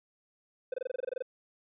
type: tone bursts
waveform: triangle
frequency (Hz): 509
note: C5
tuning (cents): -48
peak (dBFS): -28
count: 12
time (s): 0.72-1.224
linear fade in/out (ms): 5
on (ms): 20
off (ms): 24
effects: resampled to 8000 Hz